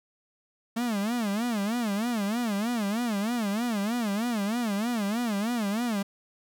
45% pulse tone with vibrato, 220 Hz, A3, in tune, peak -26 dBFS, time 0.76-6.03 s, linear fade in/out 10 ms, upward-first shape sine, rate 3.2 Hz, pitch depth 190 cents each way, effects none

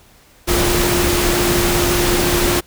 sine tone in noise, 351.2 Hz, F4, 10 cents sharp, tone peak -18 dBFS, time 0.47-2.61 s, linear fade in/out 20 ms, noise pink, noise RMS -17 dBFS, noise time 0.47-2.61 s, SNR -4 dB, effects pink hiss -49 dBFS RMS until 2.66 s

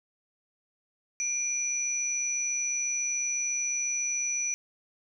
sine tone pair together, 2385 / 5917 Hz, D7 / F#8, +26 / -1 cents, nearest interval octave + major third, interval 1573 cents, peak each -34 / -28 dBFS, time 1.2-4.54 s, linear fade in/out 0 ms, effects none

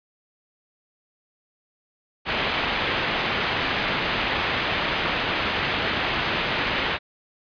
white low-pass noise, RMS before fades -25 dBFS, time 2.25-6.99 s, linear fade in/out 50 ms, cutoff 3200 Hz, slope 24 dB/octave, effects resampled to 11025 Hz

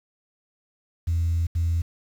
sine tone bursts at uneven times, 84 Hz, E2, 33 cents sharp, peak -19 dBFS, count 2, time 1.07-1.47 / 1.55-1.82 s, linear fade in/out 10 ms, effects tanh soft clip ceiling -17 dBFS + 8-bit

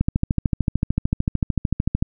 click train, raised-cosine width 5 ms, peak -6 dBFS, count 28, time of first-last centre 0.01-2.025 s, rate 13.4 Hz, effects none

